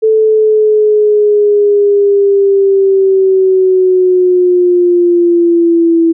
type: linear sweep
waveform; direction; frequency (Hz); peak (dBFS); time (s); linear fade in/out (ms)
sine; down; 440 to 329.6; -5; 0.02-6.13; 20
effects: none

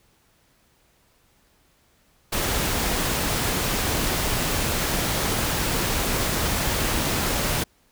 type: noise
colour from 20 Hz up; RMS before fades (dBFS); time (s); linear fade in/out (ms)
pink; -24; 2.32-7.64; 10
effects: pink hiss -62 dBFS RMS until 7.91 s

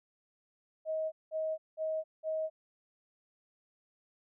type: tone bursts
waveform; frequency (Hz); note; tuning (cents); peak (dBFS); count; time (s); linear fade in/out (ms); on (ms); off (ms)
sine; 632; D#5; +27; -31; 4; 0.85-2.5; 50; 270; 190
effects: none

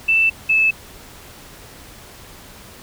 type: tone pair in turn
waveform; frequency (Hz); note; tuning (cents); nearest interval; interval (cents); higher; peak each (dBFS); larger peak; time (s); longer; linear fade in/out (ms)
sine; 2656 / 2616; E7 / E7; +12 / -14; unison; 26; first; -12; neither; 0.08-0.3 / 0.49-0.71; neither; 10
effects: pink hiss -41 dBFS RMS until 2.82 s

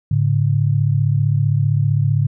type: tone pair together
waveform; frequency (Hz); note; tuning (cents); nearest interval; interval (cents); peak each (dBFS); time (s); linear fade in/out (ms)
sine; 107.17 / 142.6; A2 / C#3; -45 / +49; perfect fourth; 494; -16 / -16; 0.11-2.27; 5
effects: none

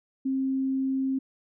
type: tone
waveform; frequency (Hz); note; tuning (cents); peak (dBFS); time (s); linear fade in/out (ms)
sine; 266.2; C4; +30; -24; 0.25-1.19; 10
effects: none

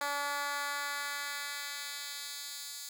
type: tone with high-pass filter sweep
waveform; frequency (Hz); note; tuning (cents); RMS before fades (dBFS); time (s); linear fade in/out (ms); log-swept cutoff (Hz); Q
10% pulse; 286.4; D4; -43; -38; 0.01-2.89; 2; 760 to 5200; 0.97
effects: none

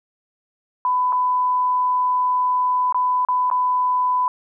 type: tone with dropouts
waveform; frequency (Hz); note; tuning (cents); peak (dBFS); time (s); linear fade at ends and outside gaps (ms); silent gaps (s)
sine; 1000; B5; +21; -16; 0.85-4.28; 1; 1.124-1.128 / 2.925-2.945 / 3.25-3.286 / 3.501-3.513
effects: none

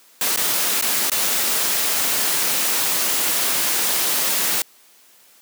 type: noise with dropouts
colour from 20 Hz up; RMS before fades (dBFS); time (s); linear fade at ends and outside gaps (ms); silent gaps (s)
white; -20; 0.21-4.62; 2; 0.362-0.373 / 0.813-0.823 / 1.099-1.117
effects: white hiss -52 dBFS RMS until 5.41 s + high-pass 200 Hz 12 dB/octave

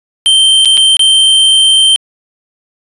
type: tone with dropouts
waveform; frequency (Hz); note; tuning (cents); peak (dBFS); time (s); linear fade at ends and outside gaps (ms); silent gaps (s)
square; 3128; G7; -4; -5; 0.26-1.96; 0; 0.649-0.656 / 0.771-0.776 / 0.968-0.994
effects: resampled to 24000 Hz

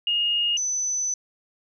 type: tone pair in turn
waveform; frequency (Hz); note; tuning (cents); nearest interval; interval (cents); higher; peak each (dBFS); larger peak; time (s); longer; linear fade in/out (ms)
sine; 2853 / 6024; F7 / F#8; +36 / +30; octave + minor second; 1294; second; -20 / -23; first; 0.07-0.57 / 0.57-1.14; second; 2
effects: none

